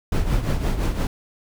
brown noise with tremolo, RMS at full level -18 dBFS, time 0.12-1.07 s, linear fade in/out 2 ms, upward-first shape triangle, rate 5.8 Hz, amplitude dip 70%, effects none

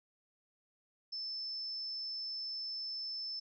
sine tone, 5274 Hz, E8, in tune, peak -38 dBFS, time 1.12-3.4 s, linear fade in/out 10 ms, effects none

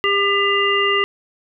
harmonic tone, 400 Hz, G4, 35 cents sharp, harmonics 1 / 3 / 5 / 7, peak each -20 / -20 / -20 / -20 dBFS, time 0.04-1.04 s, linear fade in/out 0 ms, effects none

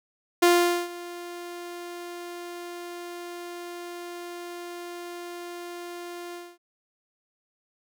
sawtooth tone with ADSR envelope, 349.2 Hz, F4, in tune, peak -11 dBFS, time 0.42-6.58 s, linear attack 10 ms, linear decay 450 ms, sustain -21 dB, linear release 240 ms, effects none

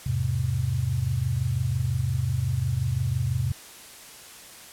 sine chord, E augmented, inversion none, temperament just, 82.41 / 103.01 / 128.76 Hz, E2 / G#2 / B#2, 0 / -14 / -27 cents, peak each -30 / -28 / -25 dBFS, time 0.06-3.52 s, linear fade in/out 5 ms, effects white hiss -45 dBFS RMS until 4.72 s + low-pass 12000 Hz 12 dB/octave

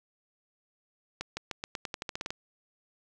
accelerating click train, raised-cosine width 0.2 ms, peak -17 dBFS, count 13, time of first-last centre 1.21-2.305 s, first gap 160 ms, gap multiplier 0.89, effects none

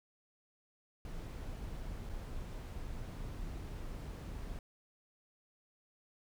brown noise with dropouts, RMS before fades -43 dBFS, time 1.05-4.59 s, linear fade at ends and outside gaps 1 ms, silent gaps 2.092-2.096 s, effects none

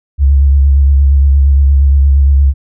sine tone with vibrato, 69.3 Hz, C#2, in tune, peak -4 dBFS, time 0.18-2.54 s, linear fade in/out 50 ms, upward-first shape sine, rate 8.6 Hz, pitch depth 42 cents each way, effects none

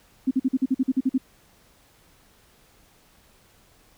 sine tone bursts, 261.6 Hz, C4, in tune, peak -17 dBFS, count 11, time 0.27-1.181 s, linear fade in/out 10 ms, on 41 ms, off 46 ms, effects pink hiss -58 dBFS RMS until 3.97 s

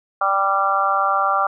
harmonic tone, 196 Hz, G3, in tune, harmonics 3 / 4 / 5 / 6 / 7, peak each -26 / -21 / -30 / -19 / -22 dBFS, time 0.21-1.47 s, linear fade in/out 5 ms, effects none

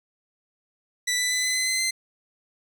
15% pulse tone with pitch steps, 1975.5 / 1990.4 / 2005 / 2021 / 2036 / 2051 / 2067 Hz, B6 / B6 / B6 / B6 / C7 / C7 / C7, 0 / +13 / +26 / +39 / -48 / -35 / -22 cents, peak -16 dBFS, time 1.07-1.91 s, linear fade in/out 10 ms, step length 120 ms, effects none

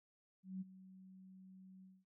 sine tone with ADSR envelope, 188.2 Hz, F#3, 30 cents sharp, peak -40 dBFS, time 0.43-2.05 s, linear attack 180 ms, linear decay 24 ms, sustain -16 dB, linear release 220 ms, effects none

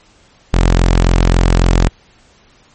sawtooth tone, 43.65 Hz, F1, in tune, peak -4 dBFS, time 0.53-1.89 s, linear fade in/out 10 ms, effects pink hiss -49 dBFS RMS until 2.74 s + MP3 32 kbps

